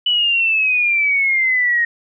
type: exponential sweep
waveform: sine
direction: down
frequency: 2977 to 1864.7 Hz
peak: -13 dBFS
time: 0.06-1.85 s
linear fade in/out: 5 ms
effects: none